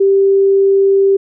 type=tone; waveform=sine; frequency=392 Hz; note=G4; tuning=in tune; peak=-7 dBFS; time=0-1.17 s; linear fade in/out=10 ms; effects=none